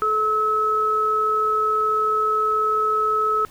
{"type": "tone pair together", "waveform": "sine", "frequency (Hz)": [431.5, 1293], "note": ["A4", "E6"], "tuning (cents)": [-34, -34], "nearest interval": "octave + perfect fifth", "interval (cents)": 1900, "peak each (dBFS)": [-25, -18], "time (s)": [0.02, 3.45], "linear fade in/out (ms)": 0, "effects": ["pink hiss -49 dBFS RMS until 3.5 s"]}